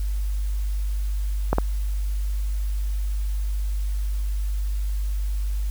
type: clicks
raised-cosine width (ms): 1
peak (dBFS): -6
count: 2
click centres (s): 1.53 / 1.584
effects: added 50 Hz sine -22 dBFS peak until 5.7 s + white hiss -47 dBFS RMS until 5.7 s